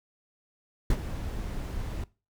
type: noise with ADSR envelope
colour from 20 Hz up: brown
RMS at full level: -22 dBFS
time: 0.9-2.04 s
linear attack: 4 ms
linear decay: 56 ms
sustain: -12 dB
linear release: 4 ms
effects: noise-tail reverb RT60 0.3 s tail -21 dB re dry